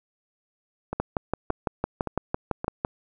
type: two click trains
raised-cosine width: 1 ms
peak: -15 / -10 dBFS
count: 4 / 12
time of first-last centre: 0.93-2.644 / 1-2.849 s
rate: 1.75 / 5.95 Hz
effects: none